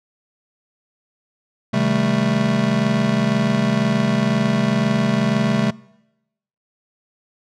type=chord; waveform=square; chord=A half-diminished seventh; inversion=first; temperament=just; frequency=132 / 158.4 / 198 / 220 Hz; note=C3 / Eb3 / G3 / A3; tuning=+16 / +31 / +18 / 0 cents; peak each=-23 / -26 / -22 / -21 dBFS; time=1.73-5.71 s; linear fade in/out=10 ms; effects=noise-tail reverb RT60 0.9 s tail -23 dB re dry + low-pass 5000 Hz 12 dB/octave